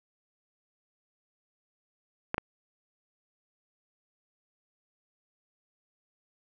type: clicks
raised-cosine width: 0.5 ms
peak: -13 dBFS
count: 2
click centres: 2.344 / 2.381 s
effects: none